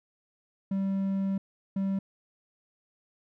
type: tone bursts at uneven times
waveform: triangle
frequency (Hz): 194.3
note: G3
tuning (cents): -15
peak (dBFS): -24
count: 2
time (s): 0.71-1.38 / 1.76-1.99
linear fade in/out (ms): 5
effects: none